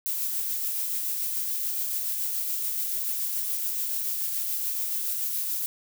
violet noise with tremolo, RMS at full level -28 dBFS, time 0.06-5.66 s, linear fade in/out 0 ms, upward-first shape sine, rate 7 Hz, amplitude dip 25%, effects none

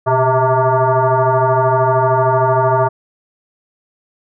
sine tone with frequency modulation, 123.47 Hz, B2, in tune, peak -10 dBFS, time 0.06-2.89 s, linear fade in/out 20 ms, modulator 260 Hz, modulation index 4, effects none

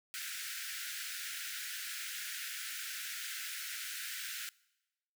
pink high-pass noise, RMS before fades -42 dBFS, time 0.14-4.49 s, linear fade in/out 0 ms, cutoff 1400 Hz, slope 96 dB/octave, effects noise-tail reverb RT60 1.0 s tail -23 dB re dry

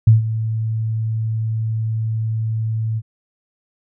sine tone with ADSR envelope, 111.1 Hz, A2, 17 cents sharp, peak -4 dBFS, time 0.07-3.02 s, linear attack 6 ms, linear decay 140 ms, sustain -14 dB, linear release 46 ms, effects none

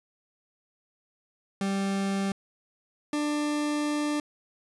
40% pulse tone pair in turn, 196 / 296.6 Hz, G3 / D4, 0 / +17 cents, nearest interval perfect fifth, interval 717 cents, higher second, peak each -25 dBFS, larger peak neither, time 1.61-2.32 / 3.13-4.2 s, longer second, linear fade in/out 2 ms, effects resampled to 24000 Hz

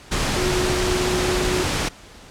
sine tone in noise, 364.9 Hz, F#4, 24 cents flat, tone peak -22 dBFS, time 0.36-1.64 s, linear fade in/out 10 ms, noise pink, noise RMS -22 dBFS, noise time 0.11-1.89 s, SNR -3 dB, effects pink hiss -44 dBFS RMS until 2.3 s + low-pass 8000 Hz 12 dB/octave

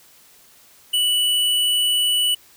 square tone, 2959 Hz, F#7, 1 cent flat, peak -17 dBFS, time 0.93-2.35 s, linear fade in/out 10 ms, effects white hiss -51 dBFS RMS until 2.56 s

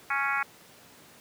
harmonic tone, 277.2 Hz, C#4, in tune, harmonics 3 / 4 / 5 / 6 / 7 / 8 / 9, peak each -34 / -33 / -30 / -33 / -35 / -33 / -38 dBFS, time 0.1-0.43 s, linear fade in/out 5 ms, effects pink hiss -53 dBFS RMS until 1.2 s + high-pass 150 Hz 12 dB/octave

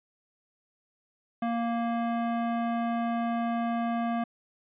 square tone with band-pass filter, 233.1 Hz, A#3, in tune, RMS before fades -29 dBFS, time 1.42-4.24 s, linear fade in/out 5 ms, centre 660 Hz, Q 0.82, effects resampled to 8000 Hz

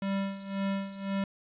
square tone with tremolo, 196 Hz, G3, in tune, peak -28 dBFS, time 0.02-1.24 s, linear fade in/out 2 ms, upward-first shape sine, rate 1.9 Hz, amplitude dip 80%, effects resampled to 8000 Hz + 10-bit

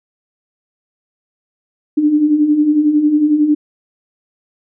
sine beating tone pair, 290.4 / 301.4 Hz, D4 / D4, -19 / +45 cents, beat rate 11 Hz, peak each -18 / -10 dBFS, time 1.97-3.55 s, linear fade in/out 10 ms, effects none

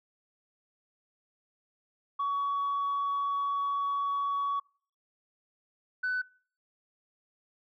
sine tone pair in turn, 1126 / 1499.8 Hz, C#6 / F#6, +27 / +23 cents, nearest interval perfect fourth, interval 496 cents, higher second, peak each -26 dBFS, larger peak neither, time 2.19-4.6 / 6.03-6.22 s, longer first, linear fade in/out 10 ms, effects noise-tail reverb RT60 0.5 s tail -26 dB re dry + tanh soft clip ceiling -25 dBFS

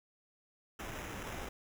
pink noise with sample-and-hold, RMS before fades -43 dBFS, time 0.79-1.49 s, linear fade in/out 5 ms, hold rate 4410 Hz, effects none

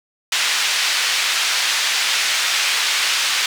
pink band-pass noise, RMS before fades -19 dBFS, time 0.32-3.46 s, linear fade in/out 2 ms, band 2000 to 5700 Hz, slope 12 dB/octave, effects none

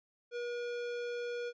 sine tone with hard clipping, 480.6 Hz, B4, 47 cents flat, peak -38 dBFS, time 0.31-1.53 s, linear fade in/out 50 ms, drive 16 dB, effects resampled to 16000 Hz

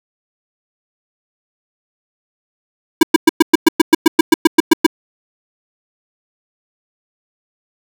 square tone bursts, 323.4 Hz, E4, 33 cents flat, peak -3 dBFS, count 15, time 3.01-4.865 s, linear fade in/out 5 ms, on 21 ms, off 110 ms, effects none

